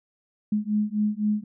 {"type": "beating tone pair", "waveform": "sine", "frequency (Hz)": [208.7, 212.6], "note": ["G#3", "G#3"], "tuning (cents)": [9, 41], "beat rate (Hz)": 3.9, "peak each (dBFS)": -25, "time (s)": [0.52, 1.44], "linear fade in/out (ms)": 5, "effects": []}